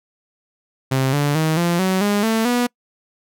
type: tone with pitch steps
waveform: sawtooth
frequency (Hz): 132.8 / 144.82 / 157.93 / 172.22 / 187.81 / 204.8 / 223.3 / 243.6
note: C3 / D3 / D#3 / F3 / F#3 / G#3 / A3 / B3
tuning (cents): +26 / -24 / +26 / -24 / +26 / -24 / +26 / -24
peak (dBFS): -12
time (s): 0.91-2.67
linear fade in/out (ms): 10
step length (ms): 220
effects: noise-tail reverb RT60 0.1 s tail -26 dB re dry